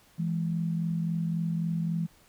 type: tone pair together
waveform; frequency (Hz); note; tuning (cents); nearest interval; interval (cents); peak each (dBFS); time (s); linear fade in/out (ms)
sine; 166.2 / 209.9; E3 / G#3; +15 / +19; major third; 404; -27 / -35; 0.18-2.07; 20
effects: pink hiss -60 dBFS RMS until 2.28 s